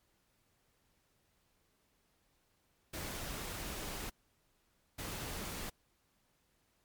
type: noise bursts at uneven times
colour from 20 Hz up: pink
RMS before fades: -42 dBFS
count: 2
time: 2.93-4.1 / 4.98-5.7 s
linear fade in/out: 10 ms
effects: pink hiss -75 dBFS RMS until 6.84 s + MP3 96 kbps